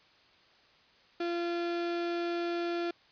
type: tone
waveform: 35% pulse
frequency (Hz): 343.9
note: F4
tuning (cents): -27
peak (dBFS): -29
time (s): 1.2-2.91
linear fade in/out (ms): 5
effects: white hiss -62 dBFS RMS until 3.11 s + resampled to 11025 Hz